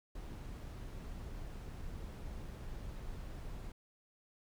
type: noise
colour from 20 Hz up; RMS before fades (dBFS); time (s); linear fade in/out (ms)
brown; -45; 0.15-3.72; 5
effects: none